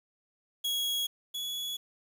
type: tone pair in turn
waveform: 40% pulse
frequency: 3322 / 3386 Hz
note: G#7 / G#7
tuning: 0 / +33 cents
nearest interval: unison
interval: 33 cents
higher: second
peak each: -28 / -32 dBFS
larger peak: first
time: 0.64-1.07 / 1.34-1.77 s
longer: neither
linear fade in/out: 10 ms
effects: 9-bit